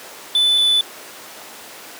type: tone pair in turn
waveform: triangle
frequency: 3500 / 3488 Hz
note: A7 / A7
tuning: -10 / -16 cents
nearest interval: unison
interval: 6 cents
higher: first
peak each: -11 dBFS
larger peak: neither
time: 0.35-0.58 / 0.58-0.81 s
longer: neither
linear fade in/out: 2 ms
effects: pink hiss -36 dBFS RMS until 1.99 s + high-pass 400 Hz 12 dB/octave

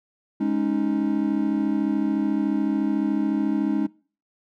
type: chord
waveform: triangle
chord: Ab suspended fourth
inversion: none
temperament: equal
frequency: 207.7 / 277.2 / 311.1 Hz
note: Ab3 / Db4 / Eb4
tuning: 0 / 0 / 0 cents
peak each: -23 dBFS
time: 0.4-3.87 s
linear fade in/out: 10 ms
effects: noise-tail reverb RT60 0.4 s tail -23 dB re dry

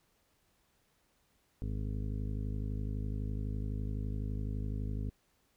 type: harmonic tone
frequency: 51.91 Hz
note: G#1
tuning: in tune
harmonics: 1 / 2 / 3 / 4 / 5 / 6 / 8 / 9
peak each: -36 / -38 / -46 / -45 / -46 / -56 / -53 / -58 dBFS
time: 1.62-5.1 s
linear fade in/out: 0 ms
effects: pink hiss -73 dBFS RMS until 5.56 s

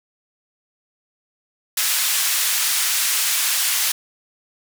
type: band-pass noise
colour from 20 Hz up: white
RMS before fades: -20 dBFS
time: 1.77-3.92 s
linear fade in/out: 5 ms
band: 1400 to 14000 Hz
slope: 12 dB/octave
effects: none

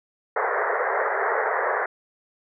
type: band-pass noise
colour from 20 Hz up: pink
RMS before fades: -24 dBFS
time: 0.36-1.86 s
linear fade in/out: 5 ms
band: 400 to 2000 Hz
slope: 96 dB/octave
effects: none

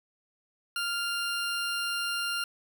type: tone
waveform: 20% pulse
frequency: 1396.9 Hz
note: F6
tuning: in tune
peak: -24 dBFS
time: 0.76-2.44 s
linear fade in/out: 2 ms
effects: none

